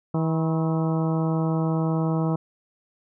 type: harmonic tone with a mistuned harmonic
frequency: 161.3 Hz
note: E3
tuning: 37 cents flat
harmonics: 1 / 2 / 3 / 4 / 5 / 6 / 7 / 8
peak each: -22 / -28 / -32 / -34 / -36 / -38 / -39 / -40 dBFS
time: 0.14-2.36 s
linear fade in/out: 5 ms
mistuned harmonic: 7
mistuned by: -65 cents
effects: none